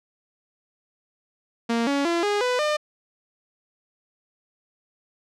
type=tone with pitch steps; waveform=sawtooth; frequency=232.3 / 281.1 / 340.1 / 411.5 / 497.9 / 602.5 Hz; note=A#3 / C#4 / F4 / G#4 / B4 / D5; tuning=-6 / +24 / -46 / -16 / +14 / +44 cents; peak=-17 dBFS; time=1.69-2.77 s; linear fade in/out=10 ms; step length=180 ms; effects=low-pass 6000 Hz 12 dB/octave